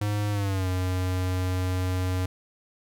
square tone with pitch glide, 103.8 to 91.94 Hz, G#2 to F#2, 0 to -10 cents, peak -25 dBFS, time 0.01-2.26 s, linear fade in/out 5 ms, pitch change -210 cents, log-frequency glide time 0.31-0.68 s, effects none

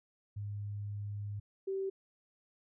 sine tone pair in turn, 102.6 / 386.4 Hz, G#2 / G4, -21 / -25 cents, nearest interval octave + major seventh, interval 2296 cents, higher second, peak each -37 / -33 dBFS, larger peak second, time 0.36-1.4 / 1.67-1.9 s, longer first, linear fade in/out 10 ms, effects none

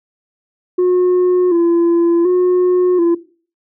sine tone with vibrato, 350.8 Hz, F4, 8 cents sharp, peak -7 dBFS, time 0.78-3.15 s, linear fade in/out 10 ms, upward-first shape square, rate 0.68 Hz, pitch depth 54 cents each way, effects noise-tail reverb RT60 0.4 s tail -17 dB re dry + tanh soft clip ceiling -9 dBFS

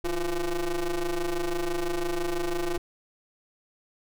45% pulse ring-modulated tone, 169 Hz, E3, 43 cents sharp, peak -23 dBFS, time 0.04-2.78 s, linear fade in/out 5 ms, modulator 182 Hz, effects none

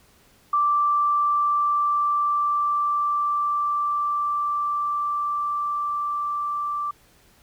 sine tone with level ramp, 1172 Hz, D6, 4 cents flat, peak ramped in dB -17 to -24 dBFS, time 0.53-6.91 s, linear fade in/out 5 ms, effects pink hiss -57 dBFS RMS until 7.42 s

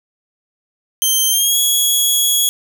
10% pulse tone with pitch glide, 3136 to 3342 Hz, G7 to G#7, 0 to +10 cents, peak -5 dBFS, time 1.02-2.49 s, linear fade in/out 0 ms, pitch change +110 cents, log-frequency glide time 1.3-1.57 s, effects none

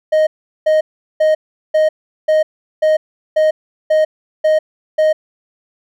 triangle tone bursts, 622.3 Hz, D#5, in tune, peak -7 dBFS, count 10, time 0.12-5.13 s, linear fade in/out 10 ms, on 150 ms, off 390 ms, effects none

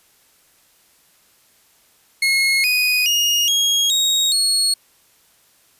30% pulse tone with pitch steps, 2165 / 2487 / 2857 / 3282 / 3769 / 4330 Hz, C#7 / D#7 / F7 / G#7 / A#7 / C#8, -41 / -1 / +39 / -21 / +18 / -41 cents, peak -12 dBFS, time 2.22-4.74 s, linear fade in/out 5 ms, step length 420 ms, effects white hiss -56 dBFS RMS until 5.79 s + resampled to 32000 Hz

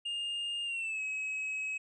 triangle tone with pitch glide, 2822 to 2558 Hz, F7 to D#7, +17 to +47 cents, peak -32 dBFS, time 0.05-1.78 s, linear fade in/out 10 ms, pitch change -170 cents, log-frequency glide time 0.64-1.01 s, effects resampled to 22050 Hz

